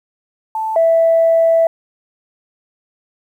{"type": "tone pair in turn", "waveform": "sine", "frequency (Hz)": [880, 659.3], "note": ["A5", "E5"], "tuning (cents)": [0, 0], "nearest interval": "perfect fourth", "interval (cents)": 500, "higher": "first", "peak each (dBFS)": [-17, -8], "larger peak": "second", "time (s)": [[0.55, 0.76], [0.76, 1.67]], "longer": "second", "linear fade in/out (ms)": 2, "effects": ["tanh soft clip ceiling -4 dBFS", "8-bit"]}